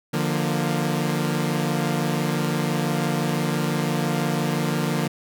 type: chord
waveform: sawtooth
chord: Bb major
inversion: first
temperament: equal with one note detuned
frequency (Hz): 148.71 / 174.61 / 233.1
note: D3 / F3 / Bb3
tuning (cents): +22 / 0 / 0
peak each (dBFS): -21 / -22 / -23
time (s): 0.13-5.08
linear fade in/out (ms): 10
effects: none